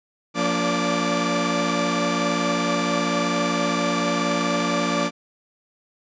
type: tone cluster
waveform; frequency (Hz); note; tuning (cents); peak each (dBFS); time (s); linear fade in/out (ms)
sawtooth; 175.8 / 230.8 / 287.3 / 579 / 1179; F3 / A#3 / D4 / D5 / D6; +12 / -17 / -38 / -25 / +6; -23; 0.34-5.11; 50
effects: resampled to 16000 Hz